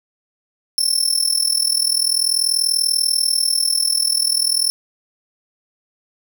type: tone with amplitude modulation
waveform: 25% pulse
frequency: 5360 Hz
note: E8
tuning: 28 cents sharp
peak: -7 dBFS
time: 0.78-4.7 s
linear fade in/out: 0 ms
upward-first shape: sine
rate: 40.4 Hz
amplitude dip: 85%
effects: none